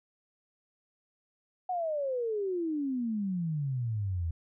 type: exponential sweep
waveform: sine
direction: down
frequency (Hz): 748 to 79.9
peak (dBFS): -29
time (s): 1.69-4.31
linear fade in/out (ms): 5
effects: none